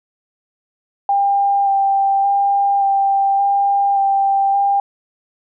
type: tone with vibrato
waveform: sine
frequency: 793 Hz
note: G5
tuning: 20 cents sharp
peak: -12 dBFS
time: 1.09-4.8 s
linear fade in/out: 2 ms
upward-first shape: square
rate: 0.87 Hz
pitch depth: 12 cents each way
effects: none